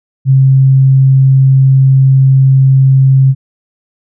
sine tone, 133.8 Hz, C3, 39 cents sharp, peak -3 dBFS, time 0.25-3.35 s, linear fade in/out 50 ms, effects none

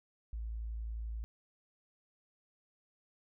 sine tone, 55.7 Hz, A1, 22 cents sharp, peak -37 dBFS, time 0.33-1.24 s, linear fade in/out 0 ms, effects none

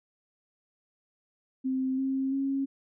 sine tone with pitch steps, 261.6 / 267.1 / 272.7 Hz, C4 / C4 / C#4, 0 / +36 / -28 cents, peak -26 dBFS, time 1.64-2.66 s, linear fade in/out 20 ms, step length 340 ms, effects none

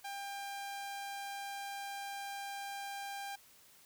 sawtooth tone, 797 Hz, G5, 28 cents sharp, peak -37 dBFS, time 0.04-3.36 s, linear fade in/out 10 ms, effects white hiss -62 dBFS RMS until 3.85 s

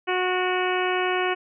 harmonic tone with a mistuned harmonic, 366 Hz, F#4, 19 cents flat, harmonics 1 / 2 / 3 / 4 / 5 / 6 / 7 / 8, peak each -25 / -28 / -30 / -31 / -32 / -33 / -33 / -34 dBFS, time 0.07-1.35 s, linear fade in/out 20 ms, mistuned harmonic 6, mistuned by +48 cents, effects none

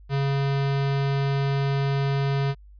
square tone, 138.59 Hz, C#3, in tune, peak -22 dBFS, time 0.09-2.55 s, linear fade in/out 50 ms, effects added 50 Hz sine -45 dBFS peak until 2.79 s + resampled to 11025 Hz

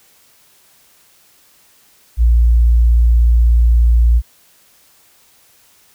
sine tone, 58.27 Hz, A#1, in tune, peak -6 dBFS, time 2.17-4.22 s, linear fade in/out 50 ms, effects tanh soft clip ceiling -3 dBFS + white hiss -51 dBFS RMS until 5.94 s

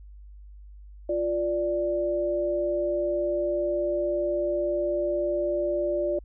sine tone pair together, 349.2 / 587.3 Hz, F4 / D5, 0 / 0 cents, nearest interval major sixth, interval 900 cents, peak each -28 / -25 dBFS, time 1.09-6.19 s, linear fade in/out 5 ms, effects added 50 Hz sine -43 dBFS peak until 6.24 s

